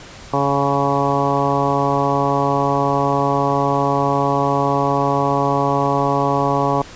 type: harmonic tone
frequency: 140 Hz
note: C#3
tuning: 18 cents sharp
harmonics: 1 / 2 / 3 / 4 / 5 / 6 / 7 / 8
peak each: -23 / -23 / -23 / -23 / -23 / -23 / -23 / -23 dBFS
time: 0.33-6.82 s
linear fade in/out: 5 ms
effects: pink hiss -38 dBFS RMS until 6.95 s + resampled to 16000 Hz